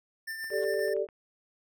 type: tone with tremolo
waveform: square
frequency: 1788 Hz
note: A6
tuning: 27 cents sharp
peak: -34 dBFS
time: 0.27-0.94 s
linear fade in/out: 10 ms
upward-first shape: triangle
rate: 7.5 Hz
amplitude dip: 50%
type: clicks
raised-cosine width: 0.5 ms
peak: -37 dBFS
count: 10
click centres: 0.443 / 0.503 / 0.535 / 0.584 / 0.65 / 0.74 / 0.793 / 0.882 / 0.966 / 1.088 s
type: chord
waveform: sine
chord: G suspended second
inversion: none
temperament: equal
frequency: 392 / 440 / 587.3 Hz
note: G4 / A4 / D5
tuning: 0 / 0 / 0 cents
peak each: -31 dBFS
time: 0.5-1.07 s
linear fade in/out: 50 ms
type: tone with exponential growth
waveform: 15% pulse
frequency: 360.9 Hz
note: F#4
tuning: 43 cents flat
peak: -38 dBFS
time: 0.55-0.64 s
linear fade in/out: 1 ms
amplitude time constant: 19 ms
effects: none